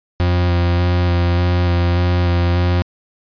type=tone with vibrato; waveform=40% pulse; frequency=87.8 Hz; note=F2; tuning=10 cents sharp; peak=-12 dBFS; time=0.2-2.82 s; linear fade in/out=0 ms; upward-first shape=square; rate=1.7 Hz; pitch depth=13 cents each way; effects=resampled to 11025 Hz